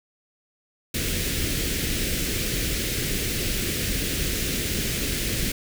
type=band-stop noise; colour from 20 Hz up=pink; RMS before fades=-26 dBFS; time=0.94-5.52 s; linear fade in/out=5 ms; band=470 to 1800 Hz; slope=24 dB/octave; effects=none